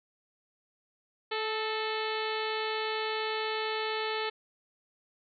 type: harmonic tone with a mistuned harmonic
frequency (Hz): 435.7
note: A4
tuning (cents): -17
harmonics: 1 / 2 / 3 / 4 / 5 / 6 / 7 / 8 / 9 / 10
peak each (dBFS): -34 / -37 / -39 / -40 / -41 / -42 / -42 / -43 / -44 / -44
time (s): 1.31-4.3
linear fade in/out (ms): 10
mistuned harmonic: 4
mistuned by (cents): +31
effects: none